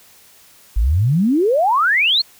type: exponential sweep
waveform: sine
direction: up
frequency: 47.36 to 4435 Hz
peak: -12 dBFS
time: 0.76-2.22 s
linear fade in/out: 10 ms
effects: white hiss -48 dBFS RMS until 2.39 s